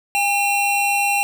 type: tone pair together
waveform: square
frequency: 807 / 2722 Hz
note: G#5 / F7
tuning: -50 / -45 cents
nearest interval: octave + major sixth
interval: 2105 cents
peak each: -20 dBFS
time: 0.15-1.23 s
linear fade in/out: 0 ms
effects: none